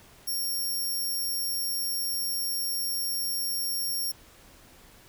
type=tone; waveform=5% pulse; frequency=5530 Hz; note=F8; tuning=18 cents flat; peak=-22 dBFS; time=0.27-4.12 s; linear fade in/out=10 ms; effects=pink hiss -54 dBFS RMS until 5.08 s